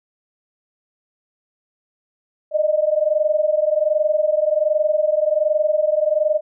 sine tone pair together, 601 / 622.3 Hz, D5 / D#5, +40 / 0 cents, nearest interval minor second, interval 60 cents, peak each -18 dBFS, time 2.51-6.41 s, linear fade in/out 50 ms, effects none

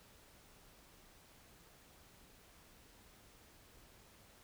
silence, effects pink hiss -63 dBFS RMS until 4.43 s

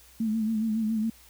sine tone with vibrato, 220 Hz, A3, in tune, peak -24 dBFS, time 0.2-1.1 s, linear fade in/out 5 ms, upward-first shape sine, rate 7.2 Hz, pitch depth 53 cents each way, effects added 60 Hz sine -58 dBFS peak until 1.29 s + white hiss -55 dBFS RMS until 1.29 s

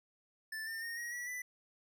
square tone with pitch steps, 1760 / 1803.2 / 1847.5 / 1892.9 / 1939.4 / 1987 Hz, A6 / A6 / A#6 / A#6 / B6 / B6, 0 / +42 / -16 / +26 / -32 / +10 cents, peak -40 dBFS, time 0.52-1.42 s, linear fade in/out 5 ms, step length 150 ms, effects none

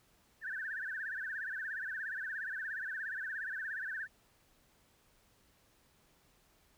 sine tone with vibrato, 1649 Hz, G#6, 13 cents flat, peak -37 dBFS, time 0.41-4.08 s, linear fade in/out 50 ms, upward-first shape sine, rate 17 Hz, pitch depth 170 cents each way, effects pink hiss -69 dBFS RMS until 6.77 s

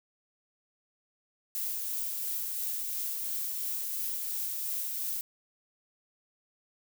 violet noise with tremolo, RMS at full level -33 dBFS, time 1.55-5.21 s, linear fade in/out 0 ms, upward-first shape triangle, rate 2.9 Hz, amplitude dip 25%, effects none

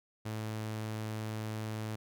sawtooth tone, 108.9 Hz, A2, 17 cents flat, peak -32 dBFS, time 0.25-1.96 s, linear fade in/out 10 ms, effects none

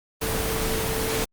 sine tone in noise, 444.4 Hz, A4, 17 cents sharp, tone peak -29 dBFS, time 0.21-1.25 s, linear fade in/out 10 ms, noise pink, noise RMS -26 dBFS, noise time 0.21-1.25 s, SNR -6 dB, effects Opus 24 kbps

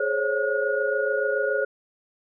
sine tone cluster, 423.2 / 532 / 559 / 1443 Hz, G#4 / C5 / C#5 / F#6, +33 / +29 / +14 / -44 cents, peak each -27 dBFS, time 0-1.65 s, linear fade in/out 5 ms, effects none

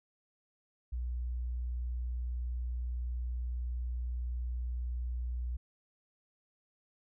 sine tone, 60.8 Hz, B1, 26 cents flat, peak -33 dBFS, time 0.92-5.57 s, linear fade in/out 10 ms, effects none

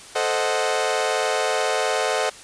sawtooth chord, A diminished seventh, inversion none, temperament equal, 440 / 523.3 / 622.3 / 740 Hz, A4 / C5 / Eb5 / Gb5, 0 / 0 / 0 / 0 cents, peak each -22 dBFS, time 0.15-2.3 s, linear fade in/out 10 ms, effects white hiss -42 dBFS RMS until 2.43 s + resampled to 22050 Hz

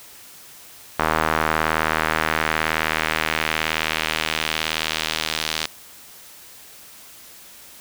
sawtooth tone with band-pass filter sweep, 79 Hz, D#2, 27 cents sharp, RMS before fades -23 dBFS, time 0.99-5.66 s, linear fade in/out 5 ms, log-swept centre 1200 to 4100 Hz, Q 1.3, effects white hiss -44 dBFS RMS until 7.8 s

